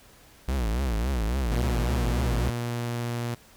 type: tone with vibrato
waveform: 45% pulse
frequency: 60.1 Hz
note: B1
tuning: 46 cents flat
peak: -24 dBFS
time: 0.48-2.5 s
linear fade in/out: 5 ms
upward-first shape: triangle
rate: 3.6 Hz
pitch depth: 270 cents each way
type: tone with pitch glide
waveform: sawtooth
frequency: 120 to 119.1 Hz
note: B2 to A#2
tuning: -49 to +38 cents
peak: -24 dBFS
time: 1.51-3.35 s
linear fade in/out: 10 ms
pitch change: -13 cents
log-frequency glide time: 2.02-2.93 s
effects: pink hiss -54 dBFS RMS until 3.56 s